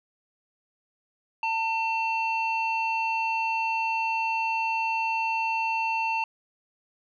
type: tone with low-pass filter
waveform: square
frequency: 900 Hz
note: A5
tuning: 39 cents sharp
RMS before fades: -27 dBFS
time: 1.43-6.24 s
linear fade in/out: 2 ms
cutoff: 2700 Hz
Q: 2.7
effects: none